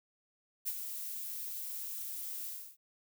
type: noise with ADSR envelope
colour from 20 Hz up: violet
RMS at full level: -34 dBFS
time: 0.65-2.77 s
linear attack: 26 ms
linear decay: 50 ms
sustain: -7 dB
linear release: 300 ms
effects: none